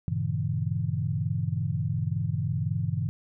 sine chord, G diminished seventh, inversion none, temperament equal with one note detuned, 98 / 116.54 / 138.59 / 162.08 Hz, G2 / Bb2 / Db3 / Fb3, 0 / 0 / 0 / -29 cents, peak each -31 dBFS, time 0.08-3.09 s, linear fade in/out 0 ms, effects none

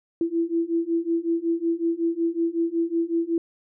sine beating tone pair, 331.3 / 336.7 Hz, E4 / E4, +9 / +37 cents, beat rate 5.4 Hz, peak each -25 / -24 dBFS, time 0.21-3.38 s, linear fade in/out 2 ms, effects none

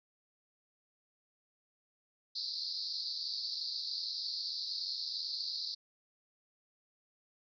pink band-pass noise, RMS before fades -39 dBFS, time 2.35-5.75 s, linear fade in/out 10 ms, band 4100 to 5000 Hz, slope 96 dB/octave, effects none

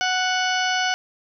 harmonic tone with a mistuned harmonic, 740 Hz, F#5, in tune, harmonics 1 / 2 / 3 / 4 / 5 / 6 / 7 / 8, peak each -24 / -24 / -30 / -27 / -39 / -33 / -34 / -33 dBFS, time 0.01-0.94 s, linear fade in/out 0 ms, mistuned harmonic 5, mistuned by -90 cents, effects none

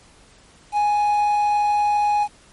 triangle tone with quantisation, 830.6 Hz, G#5, in tune, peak -14 dBFS, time 0.72-2.28 s, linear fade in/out 50 ms, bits 7, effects pink hiss -51 dBFS RMS until 2.52 s + MP3 48 kbps

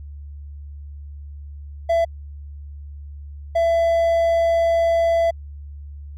triangle tone bursts at uneven times, 669 Hz, E5, 25 cents sharp, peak -13 dBFS, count 2, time 1.89-2.05 / 3.55-5.31 s, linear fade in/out 10 ms, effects added 72 Hz sine -33 dBFS peak until 6.17 s

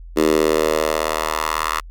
10% pulse tone with high-pass filter sweep, 78.2 Hz, D#2, 9 cents sharp, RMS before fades -19 dBFS, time 0.16-1.81 s, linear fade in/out 20 ms, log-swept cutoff 330 to 1200 Hz, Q 2.3, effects added 42 Hz sine -34 dBFS peak until 1.9 s

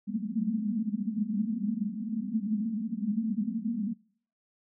white band-pass noise, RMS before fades -31 dBFS, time 0.07-3.94 s, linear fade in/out 20 ms, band 200 to 230 Hz, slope 96 dB/octave, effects noise-tail reverb RT60 0.6 s tail -25 dB re dry

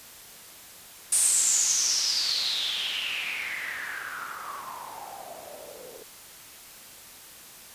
blue noise with low-pass filter sweep, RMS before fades -29 dBFS, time 1.12-6.03 s, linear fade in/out 5 ms, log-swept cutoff 9200 to 460 Hz, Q 7, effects white hiss -47 dBFS RMS until 7.74 s + resampled to 32000 Hz

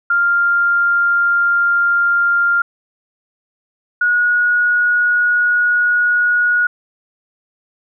sine tone pair in turn, 1396.9 / 1451.4 Hz, F6 / F#6, 0 / -34 cents, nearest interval minor second, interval 66 cents, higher second, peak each -11 dBFS, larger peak neither, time 0.1-2.62 / 4.01-6.67 s, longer second, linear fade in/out 5 ms, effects none

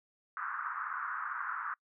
white band-pass noise, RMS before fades -38 dBFS, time 0.37-1.74 s, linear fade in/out 2 ms, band 1100 to 1500 Hz, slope 48 dB/octave, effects noise-tail reverb RT60 0.1 s tail -26 dB re dry

